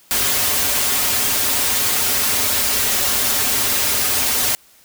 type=noise with comb filter; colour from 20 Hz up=white; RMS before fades=-18 dBFS; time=0.11-4.55 s; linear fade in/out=0 ms; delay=6 ms; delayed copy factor=-0.85; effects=white hiss -51 dBFS RMS until 4.84 s